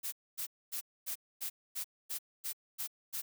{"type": "noise bursts", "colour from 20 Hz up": "blue", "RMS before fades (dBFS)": -38, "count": 10, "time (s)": [0.03, 3.22], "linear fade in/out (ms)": 20, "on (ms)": 94, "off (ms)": 250, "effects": []}